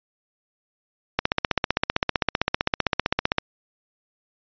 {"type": "click train", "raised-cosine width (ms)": 0.3, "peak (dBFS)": -3, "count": 35, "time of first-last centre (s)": [1.19, 3.384], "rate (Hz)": 15.5, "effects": ["resampled to 11025 Hz"]}